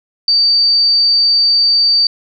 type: tone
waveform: sine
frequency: 4618 Hz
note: D8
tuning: 30 cents flat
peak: -8 dBFS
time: 0.28-2.07 s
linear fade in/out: 2 ms
effects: none